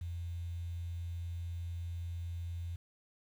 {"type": "tone with quantisation", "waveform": "sine", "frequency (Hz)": 85.6, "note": "F2", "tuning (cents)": -34, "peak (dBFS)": -37, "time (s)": [0.01, 2.76], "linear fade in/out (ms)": 5, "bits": 10, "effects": []}